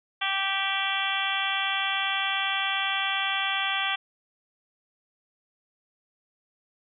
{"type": "harmonic tone with a mistuned harmonic", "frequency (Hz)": 390, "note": "G4", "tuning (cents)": -9, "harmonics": [2, 3, 4, 5, 6, 7, 8, 9], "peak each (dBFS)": [-33, -33, -33, -33, -33, -33, -33, -33], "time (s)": [0.21, 3.96], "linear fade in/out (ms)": 10, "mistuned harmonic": 9, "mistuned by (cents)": -64, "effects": []}